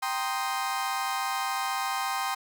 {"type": "chord", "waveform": "35% pulse", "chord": "C minor seventh", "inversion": "second", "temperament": "equal", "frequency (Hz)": [784, 932.3, 1046.5, 1244.5], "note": ["G5", "Bb5", "C6", "Eb6"], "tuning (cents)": [0, 0, 0, 0], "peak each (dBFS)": [-30, -35, -31, -33], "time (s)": [0.02, 2.35], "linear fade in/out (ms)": 10, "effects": []}